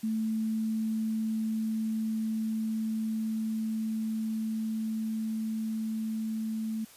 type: tone with level ramp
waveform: sine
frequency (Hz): 220.5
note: A3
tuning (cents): +4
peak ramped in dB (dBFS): -27 to -30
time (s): 0.03-6.85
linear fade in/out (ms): 10
effects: white hiss -54 dBFS RMS until 6.96 s + resampled to 32000 Hz